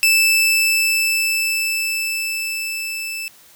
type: tone with level ramp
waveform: sawtooth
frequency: 2637 Hz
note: E7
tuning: in tune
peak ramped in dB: -8 to -22 dBFS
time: 0.03-3.28 s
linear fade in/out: 0 ms
effects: white hiss -48 dBFS RMS until 3.55 s